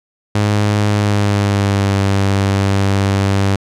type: tone with pitch glide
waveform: sawtooth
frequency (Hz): 103.83 to 98.4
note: G#2 to G2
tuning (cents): 0 to +7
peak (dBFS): -8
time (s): 0.35-3.56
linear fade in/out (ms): 5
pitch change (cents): -93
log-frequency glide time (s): 0.9-2.01
effects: low-pass 8000 Hz 12 dB/octave